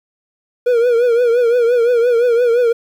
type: tone with vibrato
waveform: triangle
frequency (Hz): 477.4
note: A#4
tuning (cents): +41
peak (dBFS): -8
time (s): 0.66-2.73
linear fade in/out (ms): 10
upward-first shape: triangle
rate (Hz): 5.8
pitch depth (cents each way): 90
effects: 8-bit

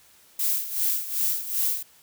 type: noise with tremolo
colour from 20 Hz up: violet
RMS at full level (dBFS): -23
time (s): 0.39-1.83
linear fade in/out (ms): 5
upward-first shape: sine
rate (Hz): 2.6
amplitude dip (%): 75
effects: white hiss -56 dBFS RMS until 2.02 s

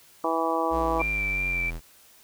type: harmonic tone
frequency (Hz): 163.8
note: E3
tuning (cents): -11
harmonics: 2 / 3 / 4 / 5 / 6 / 7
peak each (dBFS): -30 / -30 / -30 / -30 / -30 / -30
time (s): 0.24-1.02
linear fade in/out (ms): 2
type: exponential sweep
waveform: square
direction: down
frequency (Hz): 63 to 40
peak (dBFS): -32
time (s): 0.7-1.81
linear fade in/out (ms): 50
type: tone with vibrato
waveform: sine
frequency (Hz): 2353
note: D7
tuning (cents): +3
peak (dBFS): -25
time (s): 0.99-1.71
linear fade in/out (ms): 20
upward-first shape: sine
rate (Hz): 2.7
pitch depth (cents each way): 15
effects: white hiss -55 dBFS RMS until 2.23 s

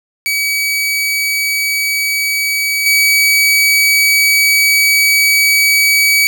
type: tone with level steps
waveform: sawtooth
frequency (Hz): 2276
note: C#7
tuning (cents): +45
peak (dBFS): -10 / -5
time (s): 0.26-6.27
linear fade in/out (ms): 0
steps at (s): 2.86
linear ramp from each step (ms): 2
effects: none

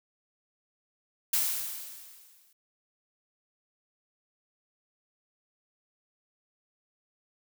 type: noise with exponential decay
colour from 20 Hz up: blue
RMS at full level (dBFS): -25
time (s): 1.33-2.53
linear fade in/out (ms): 5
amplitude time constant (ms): 260
effects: none

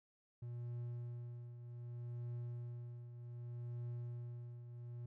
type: tone with tremolo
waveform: triangle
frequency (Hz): 120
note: B2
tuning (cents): -49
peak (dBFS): -39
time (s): 0.42-5.06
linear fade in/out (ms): 5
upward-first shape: triangle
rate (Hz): 0.65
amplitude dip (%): 65
effects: none

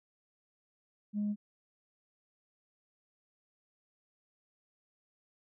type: tone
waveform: sine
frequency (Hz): 207.5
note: G#3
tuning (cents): -1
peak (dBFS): -29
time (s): 1.13-1.36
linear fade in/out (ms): 50
effects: tanh soft clip ceiling -27 dBFS

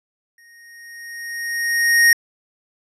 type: tone with exponential growth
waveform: square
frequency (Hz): 1864.7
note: A#6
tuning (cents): 0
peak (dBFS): -9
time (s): 0.38-2.13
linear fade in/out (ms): 2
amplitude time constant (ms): 380
effects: resampled to 32000 Hz

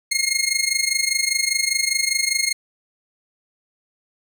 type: tone with amplitude modulation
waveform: 15% pulse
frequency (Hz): 2147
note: C7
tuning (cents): +44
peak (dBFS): -9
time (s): 0.11-2.53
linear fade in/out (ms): 10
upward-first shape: sine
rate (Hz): 25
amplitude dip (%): 80
effects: none

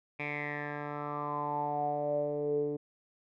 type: tone with low-pass filter sweep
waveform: 10% pulse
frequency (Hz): 146.83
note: D3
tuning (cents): 0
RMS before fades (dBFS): -34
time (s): 0.19-2.77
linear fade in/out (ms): 10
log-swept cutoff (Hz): 2400 to 380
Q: 7.8
effects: none

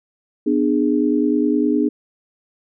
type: chord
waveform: sine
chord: G# diminished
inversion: first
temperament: just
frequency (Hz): 249.2 / 299 / 415.3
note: B3 / D4 / G#4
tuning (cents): +16 / +31 / 0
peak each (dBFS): -19 / -17 / -22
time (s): 0.46-1.89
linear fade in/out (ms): 10
effects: none

